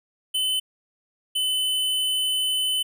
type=tone pair in turn; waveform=square; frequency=3035 / 3024 Hz; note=F#7 / F#7; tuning=+43 / +37 cents; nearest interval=unison; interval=6 cents; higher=first; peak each=-22 dBFS; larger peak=neither; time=0.34-0.6 / 1.35-2.83 s; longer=second; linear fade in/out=10 ms; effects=none